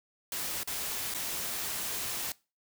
white noise with dropouts, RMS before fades -35 dBFS, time 0.32-2.32 s, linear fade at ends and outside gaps 2 ms, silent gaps 0.633-0.674 / 1.14-1.146 s, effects noise-tail reverb RT60 0.3 s tail -22 dB re dry

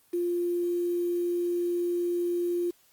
sine tone with quantisation, 349.2 Hz, F4, in tune, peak -25 dBFS, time 0.13-2.71 s, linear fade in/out 10 ms, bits 8, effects white hiss -63 dBFS RMS until 2.92 s + Opus 24 kbps

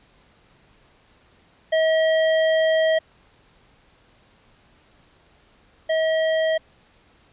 square tone pair in turn, 639 / 639 Hz, D#5 / D#5, +46 / +46 cents, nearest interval unison, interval 0 cents, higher neither, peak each -17 / -19 dBFS, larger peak first, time 1.72-2.99 / 5.89-6.58 s, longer first, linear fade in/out 10 ms, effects pink hiss -57 dBFS RMS until 7.32 s + resampled to 8000 Hz

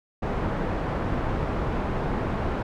pink low-pass noise, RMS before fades -27 dBFS, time 0.22-2.63 s, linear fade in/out 10 ms, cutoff 1200 Hz, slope 12 dB/octave, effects none

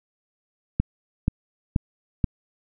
click train, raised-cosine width 5 ms, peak -7 dBFS, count 4, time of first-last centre 0.8-2.242 s, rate 2.08 Hz, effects none

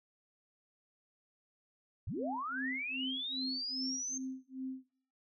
sine linear sweep, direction up, 58.27 to 6380 Hz, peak -36 dBFS, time 2.07-4.18 s, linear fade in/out 5 ms
sine tone with tremolo, 261.6 Hz, C4, in tune, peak -36 dBFS, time 2.16-4.87 s, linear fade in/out 10 ms, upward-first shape sine, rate 2.5 Hz, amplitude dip 100%
effects noise-tail reverb RT60 0.5 s tail -20 dB re dry

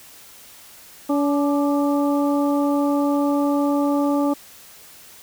harmonic tone with a mistuned harmonic, 285.9 Hz, D4, 46 cents flat, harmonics 1 / 2 / 3 / 4, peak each -18 / -24 / -28 / -30 dBFS, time 1.09-4.34 s, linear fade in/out 10 ms, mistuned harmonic 4, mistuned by +52 cents, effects white hiss -45 dBFS RMS until 5.22 s

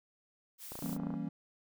blue noise, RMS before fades -47 dBFS, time 0.58-0.98 s, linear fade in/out 50 ms
click train, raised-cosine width 1 ms, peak -30 dBFS, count 13, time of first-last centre 0.72-1.14 s, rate 28.6 Hz
triangle chord, E diminished seventh, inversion none, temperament equal with one note detuned, 164.81 / 193.3 / 233.1 / 277.2 Hz, E3 / G3 / Bb3 / Db4, 0 / -24 / 0 / 0 cents, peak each -39 dBFS, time 0.82-1.29 s, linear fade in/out 5 ms
effects none

